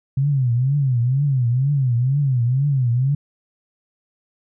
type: tone with vibrato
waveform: sine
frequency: 130.81 Hz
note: C3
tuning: in tune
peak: -15 dBFS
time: 0.17-3.15 s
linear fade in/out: 5 ms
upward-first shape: triangle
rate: 2.1 Hz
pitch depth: 210 cents each way
effects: none